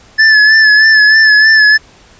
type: tone with vibrato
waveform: square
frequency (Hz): 1735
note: A6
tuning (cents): -25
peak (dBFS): -4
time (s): 0.18-1.78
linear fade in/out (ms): 20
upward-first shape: sine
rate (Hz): 3.2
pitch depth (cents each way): 38
effects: pink hiss -42 dBFS RMS until 2.19 s + resampled to 16000 Hz